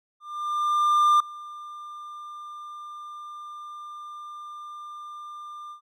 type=tone with ADSR envelope; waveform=triangle; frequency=1197 Hz; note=D6; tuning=33 cents sharp; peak=-13 dBFS; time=0.2-5.81 s; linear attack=1000 ms; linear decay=4 ms; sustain=-22 dB; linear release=100 ms; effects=none